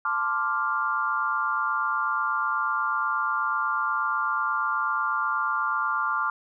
sine chord, D minor seventh, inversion second, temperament equal, 880 / 1046.5 / 1174.7 / 1396.9 Hz, A5 / C6 / D6 / F6, 0 / 0 / 0 / 0 cents, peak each -33 / -31 / -27 / -27 dBFS, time 0.05-6.3 s, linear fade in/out 2 ms, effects none

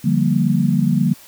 sine chord, G minor seventh, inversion second, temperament equal, 146.83 / 174.61 / 196 / 233.1 Hz, D3 / F3 / G3 / Bb3, 0 / 0 / 0 / 0 cents, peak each -19 dBFS, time 0.04-1.14 s, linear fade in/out 10 ms, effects white hiss -44 dBFS RMS until 1.27 s

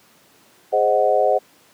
sine chord, Ab dominant seventh, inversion none, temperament equal, 415.3 / 523.3 / 622.3 / 740 Hz, Ab4 / C5 / Eb5 / Gb5, 0 / 0 / 0 / 0 cents, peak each -22 / -19 / -19 / -19 dBFS, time 0.72-1.39 s, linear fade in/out 20 ms, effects pink hiss -53 dBFS RMS until 1.73 s + high-pass 200 Hz 12 dB/octave

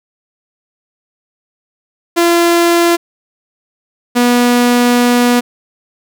sawtooth tone pair in turn, 341.9 / 243.2 Hz, F4 / B3, -37 / -26 cents, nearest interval tritone, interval 589 cents, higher first, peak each -4 dBFS, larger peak neither, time 2.16-2.97 / 4.15-5.41 s, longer second, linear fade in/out 20 ms, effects none

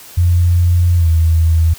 sine tone with pitch glide, 87.4 to 81.55 Hz, F2 to E2, +2 to -18 cents, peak -8 dBFS, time 0.17-1.74 s, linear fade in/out 10 ms, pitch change -120 cents, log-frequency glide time 0.96-1.08 s, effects white hiss -37 dBFS RMS until 1.78 s

